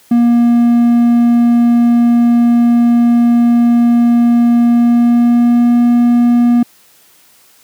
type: tone with pitch glide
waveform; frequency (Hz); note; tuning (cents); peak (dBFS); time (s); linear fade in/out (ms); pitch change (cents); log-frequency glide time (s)
triangle; 237.2 to 239.7; A#3 to A#3; +30 to +48; -4; 0.11-6.63; 5; +18; 4.7-5.81
effects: white hiss -47 dBFS RMS until 7.63 s + high-pass 100 Hz 12 dB/octave